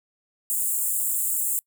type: high-pass noise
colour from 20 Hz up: pink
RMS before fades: -25 dBFS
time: 0.5-1.59 s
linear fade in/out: 0 ms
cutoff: 7300 Hz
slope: 96 dB/octave
effects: noise-tail reverb RT60 0.1 s tail -26 dB re dry